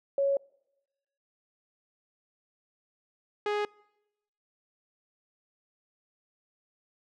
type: tone pair in turn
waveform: sine / sawtooth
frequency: 555 / 415.8 Hz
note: C#5 / G#4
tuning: +2 / +2 cents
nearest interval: perfect fourth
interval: 500 cents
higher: first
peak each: -23 dBFS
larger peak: neither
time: 0.18-0.37 / 3.46-3.65 s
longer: neither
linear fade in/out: 2 ms
effects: noise-tail reverb RT60 0.9 s tail -25 dB re dry + low-pass 3000 Hz 12 dB/octave